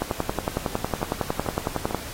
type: two click trains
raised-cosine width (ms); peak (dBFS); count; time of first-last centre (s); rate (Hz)
1; -9 / -16; 22 / 4; 0.02-1.947 / 0.57-1.909; 10.9 / 2.24
effects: pink hiss -37 dBFS RMS until 2.13 s + AAC 48 kbps